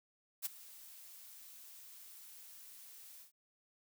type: noise with ADSR envelope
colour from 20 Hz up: blue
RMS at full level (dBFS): -36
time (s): 0.42-3.32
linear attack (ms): 37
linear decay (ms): 16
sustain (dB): -19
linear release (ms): 120
effects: none